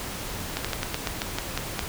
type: slowing click train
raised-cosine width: 0.2 ms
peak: -9 dBFS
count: 10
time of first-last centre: 0.57-1.792 s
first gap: 76 ms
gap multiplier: 1.14
effects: pink hiss -34 dBFS RMS until 1.88 s